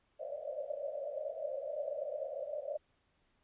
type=band-pass noise; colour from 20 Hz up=white; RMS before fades=-40 dBFS; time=0.19-2.78 s; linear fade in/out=20 ms; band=540 to 620 Hz; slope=96 dB/octave; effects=pink hiss -75 dBFS RMS until 3.43 s + resampled to 8000 Hz